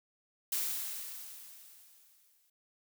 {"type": "noise with exponential decay", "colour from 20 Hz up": "blue", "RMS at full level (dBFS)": -32, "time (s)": [0.52, 2.5], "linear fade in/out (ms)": 5, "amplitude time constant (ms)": 430, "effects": []}